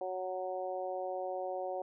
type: harmonic tone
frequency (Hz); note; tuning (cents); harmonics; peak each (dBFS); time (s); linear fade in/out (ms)
185; F#3; 0; 2 / 3 / 4 / 5; -42 / -38 / -39 / -50; 0.01-1.82; 2
effects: none